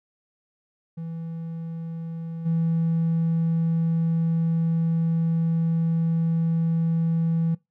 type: tone with level steps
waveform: triangle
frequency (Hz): 164.81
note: E3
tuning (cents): 0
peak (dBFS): -28 / -17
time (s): 0.97-7.55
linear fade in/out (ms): 10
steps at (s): 2.45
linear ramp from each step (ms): 20
effects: noise-tail reverb RT60 0.2 s tail -24 dB re dry + tanh soft clip ceiling -15 dBFS